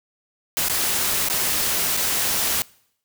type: noise with dropouts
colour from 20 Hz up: white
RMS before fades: -22 dBFS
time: 0.57-2.62 s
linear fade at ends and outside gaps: 0 ms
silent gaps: 0.684-0.697 / 1.286-1.299 / 1.968-1.973 s
effects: noise-tail reverb RT60 0.7 s tail -24 dB re dry